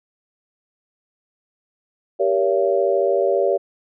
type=chord; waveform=sine; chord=G diminished seventh; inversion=none; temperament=just; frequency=392 / 470.4 / 564.5 / 677.4 Hz; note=G4 / Bb4 / Db5 / Fb5; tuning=0 / +16 / +31 / +47 cents; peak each=-20 / -23 / -19 / -24 dBFS; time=2.19-3.58 s; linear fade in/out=20 ms; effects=none

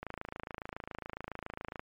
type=click train; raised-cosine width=0.5 ms; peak=-24 dBFS; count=49; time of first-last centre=0.03-1.795 s; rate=27.2 Hz; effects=MP3 64 kbps

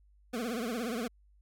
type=tone with vibrato; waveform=25% pulse; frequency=233.1 Hz; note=A#3; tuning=in tune; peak=-29 dBFS; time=0.33-1.08 s; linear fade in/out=10 ms; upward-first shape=triangle; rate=17 Hz; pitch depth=180 cents each way; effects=added 50 Hz sine -60 dBFS peak until 1.41 s

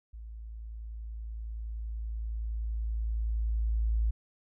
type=tone with level ramp; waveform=sine; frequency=55.3 Hz; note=A1; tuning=9 cents sharp; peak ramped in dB=-41 to -24 dBFS; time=0.13-4.11 s; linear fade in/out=10 ms; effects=none

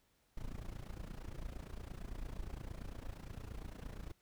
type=noise with amplitude modulation; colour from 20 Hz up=brown; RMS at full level=-42 dBFS; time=0.37-4.12 s; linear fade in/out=5 ms; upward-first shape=sine; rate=28.7 Hz; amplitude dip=85%; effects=pink hiss -75 dBFS RMS until 4.21 s

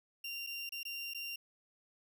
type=tone with dropouts; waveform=30% pulse; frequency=2774 Hz; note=F7; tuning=12 cents flat; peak=-37 dBFS; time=0.24-1.36 s; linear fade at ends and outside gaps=5 ms; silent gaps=0.466-0.47 / 0.693-0.721 / 0.832-0.851 / 1.137-1.146 s; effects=none

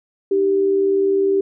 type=tone pair together; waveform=sine; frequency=311.1 / 391.1 Hz; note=D#4 / G4; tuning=0 / -4 cents; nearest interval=major third; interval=396 cents; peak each=-25 / -14 dBFS; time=0.31-1.41 s; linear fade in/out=5 ms; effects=none

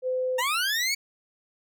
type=tone; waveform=sine; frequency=511 Hz; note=C5; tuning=41 cents flat; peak=-24 dBFS; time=0.02-0.42 s; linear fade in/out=50 ms
type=linear sweep; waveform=20% pulse; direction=up; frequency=902 to 2274 Hz; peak=-19 dBFS; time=0.38-0.95 s; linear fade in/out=10 ms
effects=none

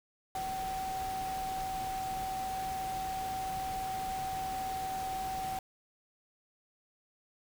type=tone in noise; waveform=sine; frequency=761 Hz; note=F#5; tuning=48 cents sharp; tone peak=-34 dBFS; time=0.35-5.59 s; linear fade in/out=2 ms; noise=pink; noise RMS=-44 dBFS; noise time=0.35-5.59 s; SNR=+7 dB; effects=none

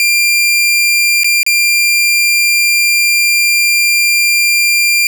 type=tone with dropouts; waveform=sawtooth; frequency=2385 Hz; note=D7; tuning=26 cents sharp; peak=-5 dBFS; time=0-5.07 s; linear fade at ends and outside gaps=1 ms; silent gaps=1.234-1.244 / 1.431-1.464 s; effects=none

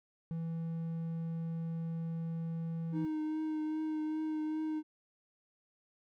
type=tone; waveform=triangle; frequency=164.81 Hz; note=E3; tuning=in tune; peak=-33 dBFS; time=0.31-3.05 s; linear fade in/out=0 ms
type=tone with vibrato; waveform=triangle; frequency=310.7 Hz; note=D#4; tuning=2 cents flat; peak=-31 dBFS; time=2.92-4.83 s; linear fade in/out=50 ms; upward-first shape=triangle; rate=2.5 Hz; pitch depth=19 cents each way
effects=none

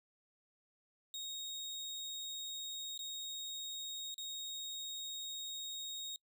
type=tone with dropouts; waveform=30% pulse; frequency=3752 Hz; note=A#7; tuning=11 cents sharp; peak=-39 dBFS; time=1.14-6.16 s; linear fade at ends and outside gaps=1 ms; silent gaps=2.977-2.991 / 4.143-4.18 s; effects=noise-tail reverb RT60 0.1 s tail -26 dB re dry

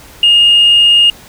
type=tone; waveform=sine; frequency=2842 Hz; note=F7; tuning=30 cents sharp; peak=-3 dBFS; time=0.23-1.1 s; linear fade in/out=2 ms; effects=tanh soft clip ceiling 0 dBFS + pink hiss -37 dBFS RMS until 1.28 s

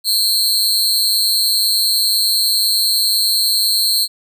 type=tone with amplitude modulation; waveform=sawtooth; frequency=4236 Hz; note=C8; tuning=21 cents sharp; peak=-6 dBFS; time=0.04-4.08 s; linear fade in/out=50 ms; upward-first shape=sine; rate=210 Hz; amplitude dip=95%; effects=none

